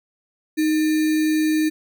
sine tone with sample-and-hold, 311.1 Hz, D#4, in tune, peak -16 dBFS, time 0.57-1.7 s, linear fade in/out 20 ms, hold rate 2100 Hz, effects none

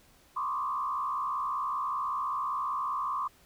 sine tone with frequency modulation, 1108.7 Hz, C#6, in tune, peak -29 dBFS, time 0.36-3.28 s, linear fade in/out 10 ms, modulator 65.2 Hz, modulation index 1.5, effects pink hiss -61 dBFS RMS until 3.45 s

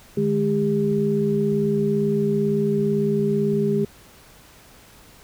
sine tone cluster, 151.6 / 209.5 / 401.8 Hz, D#3 / G#3 / G4, -45 / +15 / +43 cents, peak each -25 / -22 / -21 dBFS, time 0.17-3.85 s, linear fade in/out 5 ms, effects pink hiss -49 dBFS RMS until 5.23 s

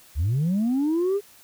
sine linear sweep, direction up, 63.6 to 415.3 Hz, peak -18 dBFS, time 0.15-1.21 s, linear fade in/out 50 ms, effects tanh soft clip ceiling -18 dBFS + white hiss -52 dBFS RMS until 1.43 s

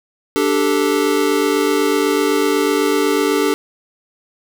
square chord, D suspended fourth, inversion none, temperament equal, 293.7 / 392 / 440 Hz, D4 / G4 / A4, 0 / 0 / 0 cents, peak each -19 dBFS, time 0.36-3.54 s, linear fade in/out 0 ms, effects none

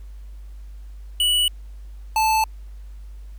square tone pair in turn, 2948 / 876.4 Hz, F#7 / A5, -7 / -7 cents, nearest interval octave + major sixth, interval 2100 cents, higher first, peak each -17 dBFS, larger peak neither, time 1.2-1.48 / 2.16-2.44 s, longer neither, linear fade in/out 2 ms, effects added 50 Hz sine -35 dBFS peak until 3.38 s + pink hiss -60 dBFS RMS until 3.38 s

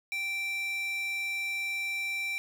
square tone with high-pass filter, 782 Hz, G5, 4 cents flat, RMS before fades -33 dBFS, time 0.12-2.38 s, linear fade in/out 0 ms, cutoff 2500 Hz, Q 5.8, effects none

